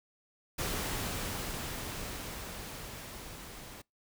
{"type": "noise with level ramp", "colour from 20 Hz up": "pink", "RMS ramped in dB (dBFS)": [-34, -48], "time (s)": [0.58, 3.82], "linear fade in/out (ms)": 10, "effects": ["noise-tail reverb RT60 0.2 s tail -26 dB re dry"]}